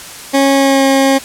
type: tone with pitch glide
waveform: 20% pulse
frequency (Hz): 274.4 to 270.6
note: C#4 to C#4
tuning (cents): -17 to -42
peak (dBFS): -3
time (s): 0.33-1.19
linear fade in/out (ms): 20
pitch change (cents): -25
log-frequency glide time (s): 0.54-0.85
effects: white hiss -30 dBFS RMS until 1.24 s + low-pass 11000 Hz 12 dB/octave